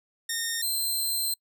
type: tone pair in turn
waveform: 10% pulse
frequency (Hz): 1837 / 4124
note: A#6 / C8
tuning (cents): -26 / -26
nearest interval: octave + major second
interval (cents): 1400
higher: second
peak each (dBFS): -19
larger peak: neither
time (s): 0.29-0.62 / 0.62-1.34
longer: second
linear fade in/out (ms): 5
effects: noise-tail reverb RT60 0.1 s tail -26 dB re dry